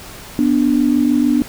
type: tone pair together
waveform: sine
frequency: 247 / 293.7 Hz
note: B3 / D4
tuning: 0 / 0 cents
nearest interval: minor third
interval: 300 cents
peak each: -14 dBFS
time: 0.39-1.42 s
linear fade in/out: 0 ms
effects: pink hiss -35 dBFS RMS until 1.48 s